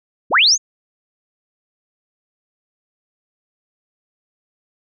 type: linear sweep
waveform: sine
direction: up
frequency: 74.4 to 6860 Hz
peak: -9 dBFS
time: 0.3-0.58 s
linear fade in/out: 50 ms
effects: none